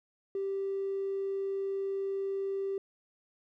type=tone with tanh clipping; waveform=triangle; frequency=391.1 Hz; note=G4; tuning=4 cents flat; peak=-30 dBFS; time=0.35-2.78 s; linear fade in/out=2 ms; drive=1 dB; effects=none